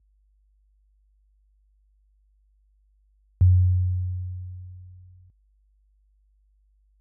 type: tone with exponential decay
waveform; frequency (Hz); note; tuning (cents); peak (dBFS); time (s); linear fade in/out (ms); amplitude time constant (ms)
sine; 91; F#2; -28; -10; 3.41-5.3; 0; 410
effects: added 50 Hz sine -55 dBFS peak until 7 s + high-pass 60 Hz 12 dB/octave